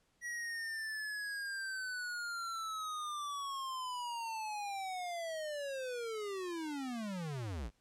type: linear sweep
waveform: square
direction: down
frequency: 1928 to 46.25 Hz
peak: -39 dBFS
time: 0.21-7.71 s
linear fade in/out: 50 ms
effects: pink hiss -75 dBFS RMS until 7.8 s + low-pass 10000 Hz 12 dB/octave